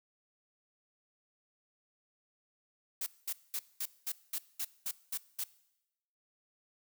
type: noise bursts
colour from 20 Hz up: blue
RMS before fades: -36 dBFS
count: 10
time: 3.01-5.44 s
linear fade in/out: 5 ms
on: 54 ms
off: 210 ms
effects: noise-tail reverb RT60 0.9 s tail -20 dB re dry